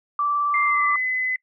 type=tone with vibrato; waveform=sine; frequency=1165 Hz; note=D6; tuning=14 cents flat; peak=-19 dBFS; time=0.19-0.96 s; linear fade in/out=2 ms; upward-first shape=sine; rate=19 Hz; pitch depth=13 cents each way
type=tone with pitch glide; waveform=sine; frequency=2093 to 2022 Hz; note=C7 to B6; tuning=0 to +40 cents; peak=-21 dBFS; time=0.54-1.36 s; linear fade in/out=2 ms; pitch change=-60 cents; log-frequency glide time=0.65-0.85 s
effects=noise-tail reverb RT60 0.1 s tail -24 dB re dry